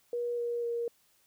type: tone with pitch steps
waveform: sine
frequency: 479.6 / 474.9 / 470.3 Hz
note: A#4 / A#4 / A#4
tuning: +49 / +32 / +15 cents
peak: -30 dBFS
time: 0.13-0.88 s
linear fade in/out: 2 ms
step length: 250 ms
effects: white hiss -68 dBFS RMS until 1.26 s